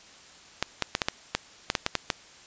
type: clicks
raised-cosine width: 0.2 ms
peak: -6 dBFS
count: 11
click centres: 0.626 / 0.823 / 0.951 / 1.018 / 1.085 / 1.35 / 1.701 / 1.752 / 1.864 / 1.953 / 2.102 s
effects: white hiss -51 dBFS RMS until 2.46 s + resampled to 16000 Hz